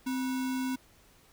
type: tone with sample-and-hold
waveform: sine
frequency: 259.6 Hz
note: C4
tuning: 13 cents flat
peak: -29 dBFS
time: 0.06-0.76 s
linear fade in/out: 10 ms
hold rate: 1225 Hz
effects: pink hiss -61 dBFS RMS until 1.32 s